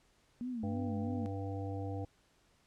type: tone with vibrato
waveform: sine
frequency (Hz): 233.1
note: A#3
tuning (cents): 0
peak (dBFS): -36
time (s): 0.41-1.26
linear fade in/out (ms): 0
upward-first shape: sine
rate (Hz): 3.1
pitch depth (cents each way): 150
type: harmonic tone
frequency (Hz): 98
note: G2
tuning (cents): 0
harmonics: 1 / 3 / 5 / 7 / 8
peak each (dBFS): -38 / -43 / -45 / -49 / -49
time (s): 0.63-2.05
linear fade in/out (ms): 5
effects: pink hiss -70 dBFS RMS until 2.66 s + low-pass 9000 Hz 12 dB/octave